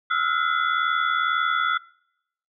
sine tone cluster, 1295 / 1355 / 1437 / 2031 / 3432 Hz, E6 / E6 / F6 / B6 / A7, -31 / +47 / +49 / +48 / -44 cents, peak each -26 / -24 / -25 / -32 / -32 dBFS, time 0.1-1.78 s, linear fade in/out 10 ms, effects noise-tail reverb RT60 0.8 s tail -25 dB re dry

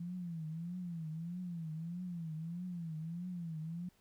sine tone with vibrato, 168.5 Hz, E3, 38 cents sharp, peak -39 dBFS, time 0-3.89 s, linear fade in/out 5 ms, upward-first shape triangle, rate 1.6 Hz, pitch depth 150 cents each way, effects pink hiss -72 dBFS RMS until 4 s

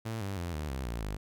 sawtooth tone with pitch steps, 112.7 / 98.68 / 86.4 / 75.65 / 66.24 / 58 / 50.79 Hz, A2 / G2 / F2 / D#2 / C2 / A#1 / G#1, +42 / +12 / -18 / -48 / +22 / -8 / -38 cents, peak -30 dBFS, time 0.05-1.17 s, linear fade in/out 10 ms, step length 160 ms, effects none

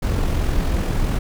brown noise with amplitude modulation, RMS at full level -18 dBFS, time 0.02-1.19 s, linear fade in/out 10 ms, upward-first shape sine, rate 43.1 Hz, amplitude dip 35%, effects none

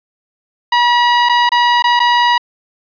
sawtooth tone with dropouts, 963 Hz, B5, 44 cents flat, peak -5 dBFS, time 0.72-2.38 s, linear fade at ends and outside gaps 5 ms, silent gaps 1.289-1.294 / 1.492-1.518 / 1.824-1.84 / 1.994-2 s, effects resampled to 11025 Hz + 7-bit

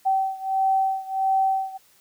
sine beating tone pair, 769 / 770.5 Hz, G5 / G5, -33 / -30 cents, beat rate 1.5 Hz, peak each -22 / -24 dBFS, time 0.05-1.78 s, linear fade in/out 20 ms, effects white hiss -58 dBFS RMS until 2 s

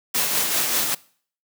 white noise with tremolo, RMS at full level -20 dBFS, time 0.14-0.95 s, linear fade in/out 10 ms, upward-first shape triangle, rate 5.1 Hz, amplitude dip 45%, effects noise-tail reverb RT60 0.5 s tail -22 dB re dry + high-pass 150 Hz 12 dB/octave

